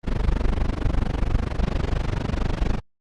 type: noise with amplitude modulation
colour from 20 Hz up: brown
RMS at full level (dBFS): -18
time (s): 0.03-2.81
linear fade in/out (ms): 50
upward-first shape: sine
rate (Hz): 24.4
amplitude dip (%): 95
effects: low-pass 5000 Hz 12 dB/octave + Opus 32 kbps

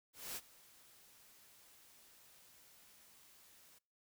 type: noise with ADSR envelope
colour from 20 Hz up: white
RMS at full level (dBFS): -43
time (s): 0.13-3.79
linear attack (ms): 230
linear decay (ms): 44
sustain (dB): -21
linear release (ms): 13
effects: noise-tail reverb RT60 0.4 s tail -25 dB re dry

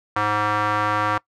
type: tone with band-pass filter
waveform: square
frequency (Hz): 105.2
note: G#2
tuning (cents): +23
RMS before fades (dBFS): -21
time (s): 0.16-1.18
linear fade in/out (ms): 5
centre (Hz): 1200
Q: 2.6
effects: noise-tail reverb RT60 0.1 s tail -22 dB re dry

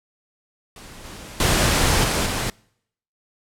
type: noise with level steps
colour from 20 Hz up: pink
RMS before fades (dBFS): -41 / -38 / -18 / -21 / -24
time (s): 0.76-2.5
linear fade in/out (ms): 2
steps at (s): 1.04 / 1.4 / 2.04 / 2.26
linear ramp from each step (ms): 2
effects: noise-tail reverb RT60 0.7 s tail -26 dB re dry + low-pass 11000 Hz 12 dB/octave

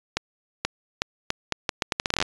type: accelerating click train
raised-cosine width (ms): 0.2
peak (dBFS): -5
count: 17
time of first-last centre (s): 0.17-2.225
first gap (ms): 480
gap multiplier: 0.77
effects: resampled to 22050 Hz

